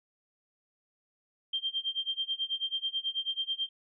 sine tone with tremolo, 3168 Hz, G7, 18 cents sharp, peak -27 dBFS, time 1.53-3.69 s, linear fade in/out 5 ms, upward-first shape sine, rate 9.2 Hz, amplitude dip 95%, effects none

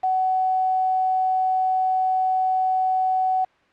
sine tone with quantisation, 750 Hz, F#5, 23 cents sharp, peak -18 dBFS, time 0.03-3.45 s, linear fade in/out 10 ms, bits 6, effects white hiss -58 dBFS RMS until 3.72 s + low-pass 2000 Hz 12 dB/octave

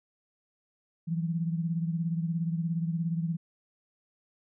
sine beating tone pair, 164.81 / 181.81 Hz, E3 / F#3, 0 / -30 cents, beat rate 17 Hz, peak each -28 / -35 dBFS, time 1.07-3.37 s, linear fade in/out 20 ms, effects none

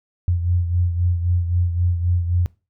sine beating tone pair, 87.3 / 91.1 Hz, F2 / F#2, 0 / -26 cents, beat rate 3.8 Hz, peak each -17 / -25 dBFS, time 0.28-2.46 s, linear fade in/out 0 ms, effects noise-tail reverb RT60 0.3 s tail -22 dB re dry

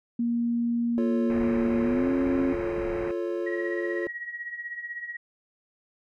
sine tone with pitch glide, 235.8 to 267.8 Hz, A#3 to C4, +20 to +40 cents, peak -23 dBFS, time 0.19-2.53 s, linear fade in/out 5 ms, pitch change +220 cents, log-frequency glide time 1.82-2.1 s
triangle chord, F augmented, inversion none, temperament equal, 349.2 / 440 / 554.4 Hz, F4 / A4 / C#5, 0 / 0 / 0 cents, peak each -27 / -32 / -32 dBFS, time 0.98-4.07 s, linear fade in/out 0 ms
pink low-pass noise, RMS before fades -37 dBFS, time 1.3-3.11 s, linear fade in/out 0 ms, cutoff 2500 Hz, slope 96 dB/octave
sine tone with tremolo, 1906 Hz, A#6, 38 cents sharp, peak -30 dBFS, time 3.46-5.17 s, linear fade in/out 10 ms, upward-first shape triangle, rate 16 Hz, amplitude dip 75%
effects none

